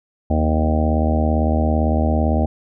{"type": "harmonic tone with a mistuned harmonic", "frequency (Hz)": 77.78, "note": "D#2", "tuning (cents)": 0, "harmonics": [1, 2, 3, 4, 5, 6, 7, 8, 9, 10], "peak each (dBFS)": [-17, -30, -21, -26, -35, -31, -29, -25, -32, -27], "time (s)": [0.3, 2.46], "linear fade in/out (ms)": 5, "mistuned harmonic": 2, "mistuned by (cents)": 45, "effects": []}